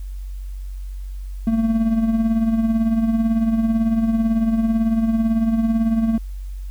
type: tone with tremolo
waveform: triangle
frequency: 225.1 Hz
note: A3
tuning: 40 cents sharp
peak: -11 dBFS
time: 1.47-6.18 s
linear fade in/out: 2 ms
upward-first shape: triangle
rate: 18 Hz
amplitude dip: 60%
effects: added 47 Hz sine -27 dBFS peak until 6.7 s + white hiss -55 dBFS RMS until 6.7 s